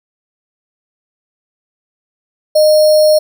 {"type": "tone with sample-and-hold", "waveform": "sine", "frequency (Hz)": 614, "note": "D#5", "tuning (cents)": -23, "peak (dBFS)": -5, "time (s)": [2.55, 3.19], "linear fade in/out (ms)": 10, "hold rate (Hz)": 4900, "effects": []}